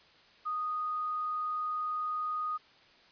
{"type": "tone", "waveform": "sine", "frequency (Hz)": 1240, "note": "D#6", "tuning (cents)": -6, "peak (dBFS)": -31, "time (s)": [0.45, 2.58], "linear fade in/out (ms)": 20, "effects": ["white hiss -60 dBFS RMS until 3.11 s", "resampled to 11025 Hz"]}